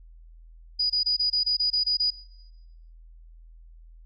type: tone bursts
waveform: sine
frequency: 4922 Hz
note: D#8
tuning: 20 cents flat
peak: -21 dBFS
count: 10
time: 0.79-2.106 s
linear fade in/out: 10 ms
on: 110 ms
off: 24 ms
effects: noise-tail reverb RT60 0.9 s tail -19 dB re dry + added 41 Hz sine -46 dBFS peak until 4.05 s